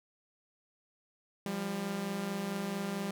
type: tone pair together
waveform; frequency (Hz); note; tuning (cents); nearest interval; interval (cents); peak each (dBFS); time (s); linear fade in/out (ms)
sawtooth; 174.61 / 199.1; F3 / G3; 0 / +27; major second; 227; -36 / -31; 1.46-3.11; 2
effects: none

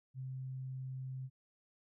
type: tone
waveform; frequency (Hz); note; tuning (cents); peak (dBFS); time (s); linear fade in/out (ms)
sine; 130.81; C3; 0; -40; 0.14-1.3; 50
effects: none

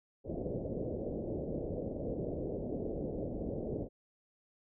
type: low-pass noise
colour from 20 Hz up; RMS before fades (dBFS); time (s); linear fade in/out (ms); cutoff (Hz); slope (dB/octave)
white; -38; 0.24-3.89; 50; 580; 48
effects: none

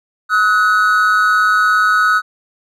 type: tone pair together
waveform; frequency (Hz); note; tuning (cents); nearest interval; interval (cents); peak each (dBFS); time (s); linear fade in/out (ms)
triangle; 1277.2 / 1480; D#6 / F#6; +45 / 0; minor third; 255; -11; 0.29-2.22; 50
effects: none

